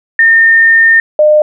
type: tone pair in turn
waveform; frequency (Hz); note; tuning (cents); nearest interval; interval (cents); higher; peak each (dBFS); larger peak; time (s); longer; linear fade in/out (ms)
sine; 1819 / 605.8; A#6 / D#5; -43 / -46; octave + perfect fifth; 1903; first; -3; neither; 0.19-1 / 1.19-1.42; first; 2
effects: none